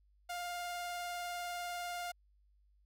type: tone with vibrato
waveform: sawtooth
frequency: 704 Hz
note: F5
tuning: 14 cents sharp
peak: -35 dBFS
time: 0.29-2.12 s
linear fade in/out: 10 ms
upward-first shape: triangle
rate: 20 Hz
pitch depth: 24 cents each way
effects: added 50 Hz sine -66 dBFS peak until 2.85 s